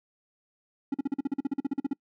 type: tone bursts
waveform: triangle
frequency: 277.2 Hz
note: C#4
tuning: in tune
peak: -22 dBFS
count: 16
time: 0.92-1.933 s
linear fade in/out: 5 ms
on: 23 ms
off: 43 ms
effects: noise-tail reverb RT60 0.1 s tail -26 dB re dry